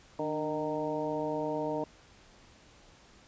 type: harmonic tone with a mistuned harmonic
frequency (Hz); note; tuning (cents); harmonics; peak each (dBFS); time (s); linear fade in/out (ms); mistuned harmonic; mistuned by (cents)
154; D#3; -17; 1 / 2 / 3 / 4 / 5 / 6; -43 / -36 / -36 / -35 / -43 / -38; 0.19-1.84; 2; 2; -50
effects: pink hiss -58 dBFS RMS until 3.27 s + resampled to 16000 Hz